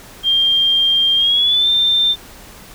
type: tone with pitch glide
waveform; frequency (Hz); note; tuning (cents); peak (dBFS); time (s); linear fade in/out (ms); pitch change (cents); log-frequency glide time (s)
sine; 3193 to 3584; G7 to A7; +31 to +31; -11; 0.23-2.16; 50; +200; 1.16-1.69
effects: pink hiss -39 dBFS RMS until 2.74 s